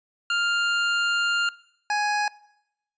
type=tone pair in turn; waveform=25% pulse; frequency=1400 / 832.4 Hz; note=F6 / G#5; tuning=+4 / +4 cents; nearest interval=major sixth; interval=900 cents; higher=first; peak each=-18 dBFS; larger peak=neither; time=0.3-1.49 / 1.9-2.28 s; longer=first; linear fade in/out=2 ms; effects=noise-tail reverb RT60 0.8 s tail -21 dB re dry + resampled to 16000 Hz